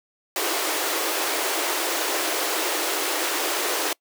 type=high-pass noise; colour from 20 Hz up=pink; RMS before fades=-25 dBFS; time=0.36-3.93 s; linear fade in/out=2 ms; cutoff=300 Hz; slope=96 dB/octave; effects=noise-tail reverb RT60 0.1 s tail -25 dB re dry